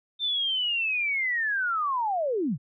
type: linear sweep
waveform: sine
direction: down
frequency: 3600 to 110.2 Hz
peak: -24 dBFS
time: 0.19-2.58 s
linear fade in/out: 50 ms
effects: none